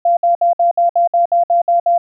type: tone bursts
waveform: sine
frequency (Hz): 690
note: F5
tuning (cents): -21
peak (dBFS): -9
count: 11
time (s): 0.05-1.98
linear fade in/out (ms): 5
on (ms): 120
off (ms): 61
effects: none